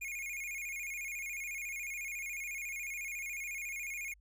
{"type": "tone with vibrato", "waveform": "square", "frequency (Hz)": 2295, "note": "D7", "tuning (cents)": -40, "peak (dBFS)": -39, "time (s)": [0.01, 4.14], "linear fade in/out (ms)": 10, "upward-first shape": "square", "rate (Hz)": 14, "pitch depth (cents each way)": 95, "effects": ["added 50 Hz sine -61 dBFS peak until 4.2 s"]}